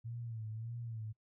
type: tone with vibrato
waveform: sine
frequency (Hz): 113.6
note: A#2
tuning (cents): -44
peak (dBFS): -40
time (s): 0.04-1.13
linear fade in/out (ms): 20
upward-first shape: sine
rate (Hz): 1.7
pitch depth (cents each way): 77
effects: noise-tail reverb RT60 0.1 s tail -24 dB re dry